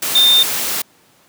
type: tone in noise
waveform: sine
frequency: 3619 Hz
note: A7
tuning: 48 cents sharp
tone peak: -8 dBFS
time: 0.15-0.43 s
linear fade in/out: 5 ms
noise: white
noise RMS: -20 dBFS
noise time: 0.02-0.82 s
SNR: +9 dB
effects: pink hiss -52 dBFS RMS until 1.28 s + high-pass 150 Hz 12 dB/octave